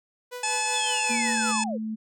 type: tone with tremolo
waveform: sawtooth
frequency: 493.9 Hz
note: B4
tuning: in tune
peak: -29 dBFS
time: 0.31-1.53 s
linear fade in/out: 20 ms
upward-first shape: triangle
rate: 5.3 Hz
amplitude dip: 75%
type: harmonic tone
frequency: 861 Hz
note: A5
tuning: 38 cents flat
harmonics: 1 / 2 / 3 / 4 / 5 / 6 / 7 / 8 / 9 / 10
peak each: -29 / -37 / -30 / -38 / -42 / -35 / -42 / -32 / -40 / -33 dBFS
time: 0.43-1.64 s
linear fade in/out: 5 ms
type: linear sweep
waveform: sine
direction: down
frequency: 3562 to 440 Hz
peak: -30 dBFS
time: 0.73-1.78 s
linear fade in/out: 20 ms
type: tone with pitch glide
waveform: sine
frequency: 233.1 to 218.7 Hz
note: A#3 to A3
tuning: 0 to -10 cents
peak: -28 dBFS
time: 1.09-1.96 s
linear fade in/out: 20 ms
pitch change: -110 cents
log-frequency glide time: 1.2-1.56 s
effects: none